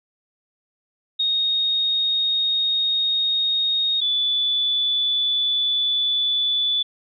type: tone pair in turn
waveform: sine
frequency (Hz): 3725 / 3470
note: A#7 / A7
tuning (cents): -2 / -25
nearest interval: minor second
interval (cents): 123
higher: first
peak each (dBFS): -18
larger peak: neither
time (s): 1.19-4.01 / 4.01-6.83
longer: neither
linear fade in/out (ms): 10
effects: none